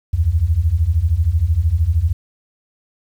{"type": "beating tone pair", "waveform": "sine", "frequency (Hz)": [74.2, 87.2], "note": ["D2", "F2"], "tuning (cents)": [18, -2], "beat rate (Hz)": 13, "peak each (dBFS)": [-17, -15], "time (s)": [0.13, 2.13], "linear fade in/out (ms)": 10, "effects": ["8-bit"]}